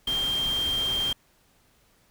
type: tone in noise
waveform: sine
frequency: 3180 Hz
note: G7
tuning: 24 cents sharp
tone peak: -24 dBFS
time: 0.07-1.13 s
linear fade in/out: 5 ms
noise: pink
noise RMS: -36 dBFS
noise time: 0.07-1.13 s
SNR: +9 dB
effects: pink hiss -63 dBFS RMS until 2.1 s